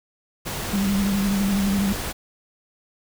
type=noise; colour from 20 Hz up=pink; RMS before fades=-29 dBFS; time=0.45-2.13 s; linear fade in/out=20 ms
type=tone with vibrato; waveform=sine; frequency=197.9 Hz; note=G3; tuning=17 cents sharp; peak=-19 dBFS; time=0.73-1.93 s; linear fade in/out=5 ms; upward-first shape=triangle; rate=12 Hz; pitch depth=57 cents each way
effects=none